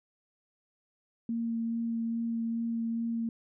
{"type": "tone with vibrato", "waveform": "sine", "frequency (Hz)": 230, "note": "A#3", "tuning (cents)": -23, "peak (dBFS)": -29, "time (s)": [1.29, 3.29], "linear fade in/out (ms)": 2, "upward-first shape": "sine", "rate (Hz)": 2.4, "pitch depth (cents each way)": 10, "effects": []}